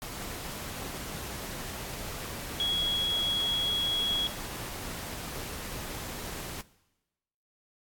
sine tone in noise, 3329 Hz, G#7, 3 cents sharp, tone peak -26 dBFS, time 2.6-4.27 s, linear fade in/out 0 ms, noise pink, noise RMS -39 dBFS, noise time 0.02-6.61 s, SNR +10 dB, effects noise-tail reverb RT60 1.0 s tail -19 dB re dry + AAC 64 kbps

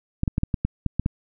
clicks, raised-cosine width 5 ms, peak -9 dBFS, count 9, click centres 0.234 / 0.278 / 0.381 / 0.434 / 0.542 / 0.65 / 0.863 / 0.996 / 1.061 s, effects none

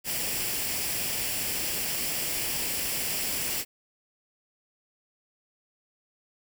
white noise with comb filter, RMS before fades -30 dBFS, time 0.04-3.65 s, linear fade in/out 50 ms, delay 0.39 ms, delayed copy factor +0.5, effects none

